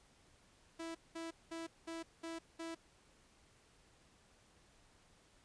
sawtooth tone bursts, 329.6 Hz, E4, in tune, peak -39 dBFS, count 6, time 0.79-2.75 s, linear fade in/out 10 ms, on 160 ms, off 200 ms, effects pink hiss -68 dBFS RMS until 5.44 s + resampled to 22050 Hz

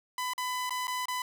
sawtooth tone with dropouts, 1002 Hz, B5, 25 cents sharp, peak -27 dBFS, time 0.18-1.22 s, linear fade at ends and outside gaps 2 ms, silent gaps 0.335-0.379 / 0.695-0.706 / 0.871-0.879 / 1.056-1.083 s, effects none

